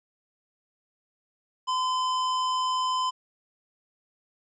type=tone; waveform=square; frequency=1021 Hz; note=C6; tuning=43 cents flat; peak=-25 dBFS; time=1.67-3.11 s; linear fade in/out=20 ms; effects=resampled to 16000 Hz + 11-bit